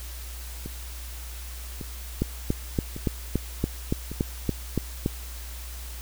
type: two click trains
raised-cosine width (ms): 3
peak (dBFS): -10 / -21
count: 11 / 4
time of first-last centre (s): 2.22-5.061 / 0.66-4.116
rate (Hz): 3.52 / 0.868
effects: added 60 Hz sine -36 dBFS peak until 6.01 s + white hiss -43 dBFS RMS until 6.01 s